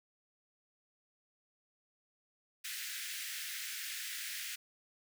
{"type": "high-pass noise", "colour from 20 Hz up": "pink", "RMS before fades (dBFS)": -42, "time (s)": [2.64, 4.56], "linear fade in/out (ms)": 10, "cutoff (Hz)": 1600, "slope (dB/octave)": 48, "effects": []}